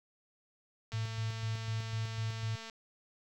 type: click train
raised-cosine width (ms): 0.2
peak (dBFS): -29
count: 401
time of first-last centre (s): 0.92-2.698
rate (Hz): 225
type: tone with tremolo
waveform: sine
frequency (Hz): 110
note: A2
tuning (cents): 0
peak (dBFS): -32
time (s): 0.93-2.56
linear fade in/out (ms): 10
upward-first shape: square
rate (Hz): 4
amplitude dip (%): 50
effects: none